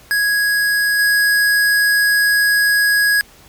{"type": "tone with level steps", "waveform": "square", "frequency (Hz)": 1661.2, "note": "G#6", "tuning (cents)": 0, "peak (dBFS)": [-14, -12], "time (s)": [0.11, 3.21], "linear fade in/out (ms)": 0, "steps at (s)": 0.99, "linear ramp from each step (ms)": 2, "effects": ["pink hiss -45 dBFS RMS until 3.48 s", "MP3 96 kbps"]}